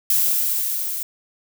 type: noise with level ramp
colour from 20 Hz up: violet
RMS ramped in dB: -17 to -27 dBFS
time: 0.1-1.03 s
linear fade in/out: 2 ms
effects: none